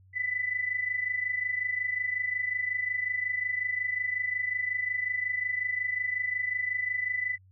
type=tone pair together; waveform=sine; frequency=1975.5 / 2001 Hz; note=B6 / B6; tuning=0 / +22 cents; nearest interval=unison; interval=22 cents; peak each=-33 / -29 dBFS; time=0.13-7.38 s; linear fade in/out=50 ms; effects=added 94 Hz sine -55 dBFS peak until 7.51 s